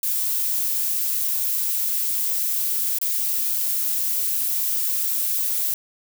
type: noise with dropouts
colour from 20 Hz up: violet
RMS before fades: -23 dBFS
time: 0.03-5.74 s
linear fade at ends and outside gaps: 1 ms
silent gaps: 2.986-3.014 s
effects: none